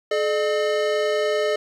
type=tone pair together; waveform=square; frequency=427.8 / 605 Hz; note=A4 / D#5; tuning=-49 / -49 cents; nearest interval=tritone; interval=600 cents; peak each=-23 dBFS; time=0.11-1.56 s; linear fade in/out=5 ms; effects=low-pass 5000 Hz 12 dB/octave + 9-bit